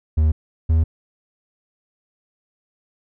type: tone pair in turn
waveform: triangle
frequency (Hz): 77.78 / 80.52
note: D#2 / E2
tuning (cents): 0 / -40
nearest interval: minor second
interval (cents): 60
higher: second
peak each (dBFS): -11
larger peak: neither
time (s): 0.17-0.32 / 0.69-0.84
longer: neither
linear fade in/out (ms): 10
effects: none